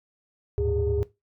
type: tone cluster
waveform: sine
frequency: 74.8 / 102.1 / 111.4 / 407.9 Hz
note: D2 / G#2 / A2 / G#4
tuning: +32 / -29 / +22 / -31 cents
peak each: -26 / -30 / -33 / -25 dBFS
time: 0.58-1.03 s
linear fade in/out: 0 ms
effects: noise-tail reverb RT60 0.2 s tail -18 dB re dry + tanh soft clip ceiling -15 dBFS